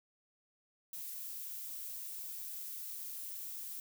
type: noise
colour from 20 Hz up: violet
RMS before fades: -44 dBFS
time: 0.93-3.8 s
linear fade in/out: 2 ms
effects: none